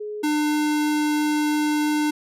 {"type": "tone pair in turn", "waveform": ["sine", "square"], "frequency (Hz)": [420.7, 300.5], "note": ["G#4", "D4"], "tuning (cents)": [22, 40], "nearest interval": "tritone", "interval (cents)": 582, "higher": "first", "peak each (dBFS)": [-28, -20], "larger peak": "second", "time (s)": [[0, 0.23], [0.23, 2.11]], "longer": "second", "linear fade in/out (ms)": 10, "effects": ["resampled to 32000 Hz"]}